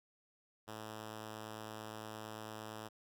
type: tone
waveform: 5% pulse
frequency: 108.8 Hz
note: A2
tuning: 19 cents flat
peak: -34 dBFS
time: 0.67-2.89 s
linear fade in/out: 20 ms
effects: none